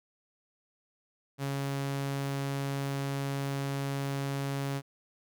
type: tone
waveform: sawtooth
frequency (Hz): 138.59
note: C#3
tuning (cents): 0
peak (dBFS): -27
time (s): 1.38-4.82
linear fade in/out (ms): 50
effects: none